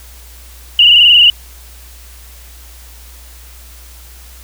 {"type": "tone with frequency modulation", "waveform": "sine", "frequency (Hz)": 2883, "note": "F#7", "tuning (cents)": -46, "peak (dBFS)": -3, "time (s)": [0.79, 1.3], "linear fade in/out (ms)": 2, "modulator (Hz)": 21.9, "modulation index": 4.7, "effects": ["added 60 Hz sine -35 dBFS peak until 4.43 s", "white hiss -40 dBFS RMS until 4.43 s"]}